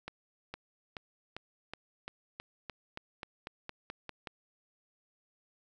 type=accelerating click train; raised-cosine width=0.3 ms; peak=-24 dBFS; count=15; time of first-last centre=0.08-4.272 s; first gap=460 ms; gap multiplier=0.93; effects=none